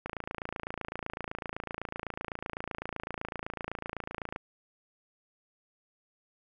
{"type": "click train", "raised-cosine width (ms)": 0.5, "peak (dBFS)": -20, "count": 121, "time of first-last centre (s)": [0.06, 4.361], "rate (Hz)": 27.9, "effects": []}